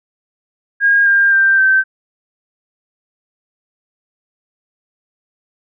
sine tone with pitch steps, 1627 / 1600.9 / 1575.2 / 1549.9 Hz, G#6 / G6 / G6 / G6, -36 / +36 / +8 / -20 cents, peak -8 dBFS, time 0.8-1.84 s, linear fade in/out 50 ms, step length 260 ms, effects none

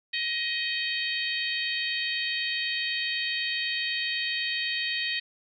harmonic tone, 628 Hz, D#5, 16 cents sharp, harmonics 3 / 4 / 5 / 6 / 7, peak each -32 / -33 / -34 / -35 / -35 dBFS, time 0.13-5.2 s, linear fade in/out 10 ms, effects none

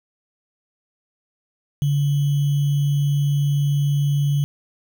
sine tone with sample-and-hold, 143.1 Hz, D3, 45 cents flat, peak -16 dBFS, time 1.82-4.44 s, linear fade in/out 0 ms, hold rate 3150 Hz, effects none

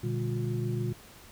sine tone cluster, 120.6 / 147.4 / 200.1 / 356.3 Hz, B2 / D3 / G3 / F4, -41 / +7 / +36 / +35 cents, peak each -30 / -36 / -37 / -36 dBFS, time 0.03-0.93 s, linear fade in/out 10 ms, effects pink hiss -52 dBFS RMS until 1.31 s

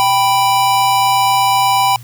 square tone pair together, 784 / 987.8 Hz, G5 / B5, 0 / 0 cents, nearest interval major third, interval 400 cents, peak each -14 dBFS, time 0-1.96 s, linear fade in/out 0 ms, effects added 120 Hz sine -32 dBFS peak until 2.03 s + white hiss -44 dBFS RMS until 2.03 s

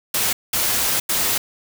white noise bursts at uneven times, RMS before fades -20 dBFS, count 3, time 0.14-0.33 / 0.53-1 / 1.09-1.38 s, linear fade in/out 5 ms, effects none

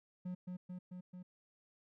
triangle tone with echo, 180.9 Hz, F#3, 39 cents flat, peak -37 dBFS, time 0.25-0.35 s, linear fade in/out 10 ms, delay 220 ms, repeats 4, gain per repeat -2 dB, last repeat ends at 1.23 s, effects none

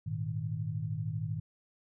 sine chord, Ab suspended second, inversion none, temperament equal, 103.83 / 116.54 / 155.56 Hz, Ab2 / Bb2 / Eb3, 0 / 0 / 0 cents, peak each -37 / -37 / -36 dBFS, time 0.06-1.4 s, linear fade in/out 10 ms, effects none

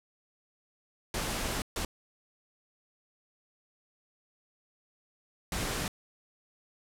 pink noise bursts at uneven times, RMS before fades -33 dBFS, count 3, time 1.14-1.62 / 1.76-1.85 / 5.52-5.88 s, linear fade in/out 2 ms, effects low-pass 12000 Hz 12 dB/octave

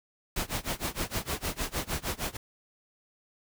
pink noise with tremolo, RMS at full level -30 dBFS, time 0.36-2.37 s, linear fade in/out 5 ms, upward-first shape sine, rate 6.5 Hz, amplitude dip 95%, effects none

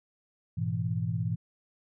sine chord, E major, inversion first, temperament equal with one note detuned, 103.83 / 121 / 164.81 Hz, G#2 / B2 / E3, 0 / -35 / 0 cents, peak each -32 dBFS, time 0.57-1.36 s, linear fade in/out 10 ms, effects none

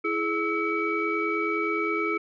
sine tone cluster, 331.7 / 421.3 / 1307 / 2273 Hz, E4 / G#4 / E6 / C#7, +11 / +25 / -15 / +43 cents, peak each -29 dBFS, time 0.04-2.18 s, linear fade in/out 10 ms, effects tanh soft clip ceiling -15 dBFS

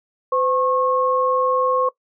sine tone pair together, 510.5 / 1087 Hz, C5 / C#6, -43 / -34 cents, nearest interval octave + minor second, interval 1309 cents, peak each -19 dBFS, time 0.32-1.89 s, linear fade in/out 5 ms, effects noise-tail reverb RT60 0.1 s tail -19 dB re dry

